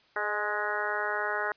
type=harmonic tone with a mistuned harmonic; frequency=209.2 Hz; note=G#3; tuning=13 cents sharp; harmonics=2 / 3 / 4 / 5 / 6 / 7 / 8 / 9; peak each=-37 / -37 / -36 / -38 / -37 / -33 / -37 / -37 dBFS; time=0.16-1.52 s; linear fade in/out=2 ms; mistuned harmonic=3; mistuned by=-27 cents; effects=white hiss -63 dBFS RMS until 1.56 s + resampled to 11025 Hz